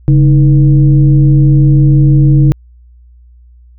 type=tone with frequency modulation; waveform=sine; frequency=140 Hz; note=C#3; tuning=18 cents sharp; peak=-3 dBFS; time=0.08-2.52 s; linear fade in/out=0 ms; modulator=173 Hz; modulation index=0.63; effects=added 60 Hz sine -37 dBFS peak until 3.78 s